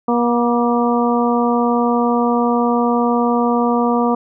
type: harmonic tone with a mistuned harmonic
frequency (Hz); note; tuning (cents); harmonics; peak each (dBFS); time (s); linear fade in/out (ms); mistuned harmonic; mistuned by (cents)
239.2; A#3; +45; 1 / 2 / 3 / 4 / 5; -16 / -19 / -21 / -22 / -23; 0.08-4.15; 5; 5; -26
effects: none